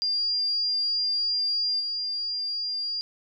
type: tone with level steps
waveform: sine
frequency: 4799 Hz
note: D8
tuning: 37 cents sharp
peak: -23 / -27 dBFS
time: 0.02-3.01 s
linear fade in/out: 0 ms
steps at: 1.79 s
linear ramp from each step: 20 ms
effects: none